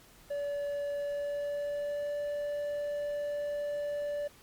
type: tone with pitch glide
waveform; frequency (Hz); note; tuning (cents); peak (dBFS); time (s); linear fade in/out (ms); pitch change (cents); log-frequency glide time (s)
triangle; 574 to 582.7; D5 to D5; -40 to -14; -30; 0.3-4.28; 10; +26; 0.95-2.2
effects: pink hiss -58 dBFS RMS until 4.42 s + Opus 48 kbps